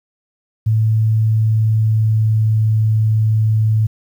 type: tone with pitch glide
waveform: sine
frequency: 110 to 109.24 Hz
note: A2 to A2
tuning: 0 to -12 cents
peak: -11 dBFS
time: 0.66-3.87 s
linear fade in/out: 10 ms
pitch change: -12 cents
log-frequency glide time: 1.24-2.66 s
effects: 8-bit